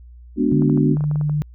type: chord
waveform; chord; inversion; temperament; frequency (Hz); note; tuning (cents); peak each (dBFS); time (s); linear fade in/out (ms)
sine; G# half-diminished seventh; none; equal with one note detuned; 209.1 / 246.9 / 293.7 / 370; G#3 / B3 / D4 / F#4; +12 / 0 / 0 / 0; -22 / -19 / -19 / -24; 0.36-0.97; 50
type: tone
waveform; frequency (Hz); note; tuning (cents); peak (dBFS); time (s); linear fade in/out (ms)
sine; 149.1; D3; +27; -17; 0.52-1.42; 0
type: clicks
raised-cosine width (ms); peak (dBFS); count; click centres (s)
1; -22; 10; 0.622 / 0.697 / 0.775 / 0.97 / 1.008 / 1.04 / 1.113 / 1.158 / 1.212 / 1.296
effects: added 60 Hz sine -39 dBFS peak until 1.54 s